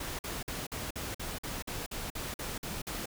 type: noise bursts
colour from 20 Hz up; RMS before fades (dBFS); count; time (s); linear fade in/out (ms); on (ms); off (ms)
pink; -38; 13; 0-3.058; 5; 190; 49
effects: none